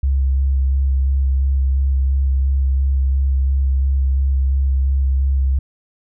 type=tone with vibrato; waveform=sine; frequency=67.2 Hz; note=C2; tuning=47 cents sharp; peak=-13 dBFS; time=0.03-5.59 s; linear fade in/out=5 ms; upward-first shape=square; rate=2.9 Hz; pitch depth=14 cents each way; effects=none